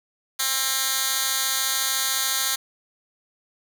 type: tone with high-pass filter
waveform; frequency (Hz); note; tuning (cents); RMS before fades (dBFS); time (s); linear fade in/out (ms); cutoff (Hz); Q
10% pulse; 266.1; C4; +29; -24; 0.39-2.56; 10; 3200; 0.51
effects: none